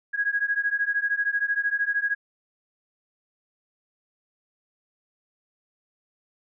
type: beating tone pair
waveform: sine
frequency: 1645 / 1658 Hz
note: G#6 / G#6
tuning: -17 / -3 cents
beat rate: 13 Hz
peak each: -25 / -26 dBFS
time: 0.13-2.15 s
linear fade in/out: 20 ms
effects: none